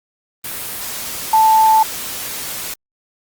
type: tone in noise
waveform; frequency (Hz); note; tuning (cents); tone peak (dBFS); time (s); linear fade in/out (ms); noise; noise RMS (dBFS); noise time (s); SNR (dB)
sine; 880; A5; 0; -8; 1.33-1.83; 5; white; -26; 0.44-2.74; +15
effects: Opus 32 kbps